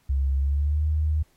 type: tone with pitch glide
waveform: sine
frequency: 68 to 76.77 Hz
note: C#2 to D#2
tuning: -33 to -23 cents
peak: -20 dBFS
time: 0.09-1.23 s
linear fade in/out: 10 ms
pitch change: +210 cents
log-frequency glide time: 0.37-0.86 s
effects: pink hiss -65 dBFS RMS until 1.36 s + AAC 48 kbps